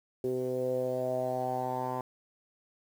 10% pulse tone with low-pass filter sweep, 127.4 Hz, C3, 46 cents flat, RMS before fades -32 dBFS, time 0.24-2.01 s, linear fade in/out 2 ms, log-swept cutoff 400 to 1000 Hz, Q 5.7, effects 9-bit

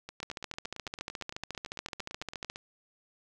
two click trains, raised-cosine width 0.2 ms, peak -19 / -24 dBFS, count 33 / 23, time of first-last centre 0.23-2.5 / 0.09-2.559 s, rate 14.1 / 8.91 Hz, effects none

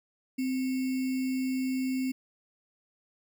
sine tone with sample-and-hold, 259.9 Hz, C4, 11 cents flat, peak -27 dBFS, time 0.38-2.12 s, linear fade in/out 10 ms, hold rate 2450 Hz, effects none

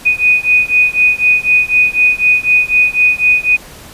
sine beating tone pair, 2482 / 2486 Hz, D#7 / D#7, -5 / -2 cents, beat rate 4 Hz, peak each -11 dBFS, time 0.05-3.57 s, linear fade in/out 20 ms, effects pink hiss -35 dBFS RMS until 3.93 s + resampled to 32000 Hz

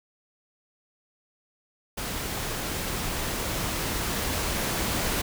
pink noise with level ramp, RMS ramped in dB -32 to -27 dBFS, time 1.97-5.22 s, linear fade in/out 10 ms, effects none

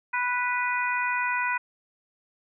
harmonic tone, 493.1 Hz, B4, 3 cents flat, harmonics 2 / 3 / 4 / 5, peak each -28 / -29 / -31 / -31 dBFS, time 0.13-1.58 s, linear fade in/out 10 ms, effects none

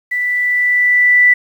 sine tone with level ramp, 1975.5 Hz, B6, in tune, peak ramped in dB -15 to -5 dBFS, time 0.11-1.34 s, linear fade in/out 10 ms, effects 7-bit

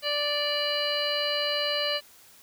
harmonic tone, 586 Hz, D5, 4 cents flat, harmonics 1 / 2 / 3 / 4 / 5 / 7 / 8, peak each -30 / -37 / -35 / -37 / -30 / -32 / -35 dBFS, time 0.02-2.01 s, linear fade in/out 50 ms, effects white hiss -54 dBFS RMS until 2.42 s

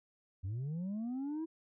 sine linear sweep, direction up, 87.5 to 329.6 Hz, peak -33 dBFS, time 0.43-1.46 s, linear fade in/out 20 ms, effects tanh soft clip ceiling -35 dBFS

